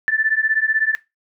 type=beating tone pair; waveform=sine; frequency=1752 / 1768 Hz; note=A6 / A6; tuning=-8 / +8 cents; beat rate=16 Hz; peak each=-19 dBFS; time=0.08-0.95 s; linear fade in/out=0 ms; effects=noise-tail reverb RT60 0.2 s tail -18 dB re dry